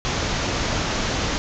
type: low-pass noise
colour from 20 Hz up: pink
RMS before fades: -24 dBFS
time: 0.05-1.38 s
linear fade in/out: 0 ms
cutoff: 7000 Hz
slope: 96 dB/octave
effects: none